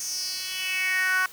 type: tone with high-pass filter sweep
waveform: 10% pulse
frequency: 372.5 Hz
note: F#4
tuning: 12 cents sharp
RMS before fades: -27 dBFS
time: 0-1.26 s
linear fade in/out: 2 ms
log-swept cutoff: 6700 to 1300 Hz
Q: 4.3
effects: white hiss -46 dBFS RMS until 1.32 s